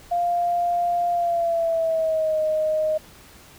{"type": "tone with pitch glide", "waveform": "sine", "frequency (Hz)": [698, 621.8], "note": ["F5", "D#5"], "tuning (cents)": [-1, -1], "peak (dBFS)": -19, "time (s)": [0.11, 2.98], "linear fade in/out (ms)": 10, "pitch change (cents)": -200, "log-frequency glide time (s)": [1.12, 2.39], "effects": ["pink hiss -48 dBFS RMS until 3.58 s"]}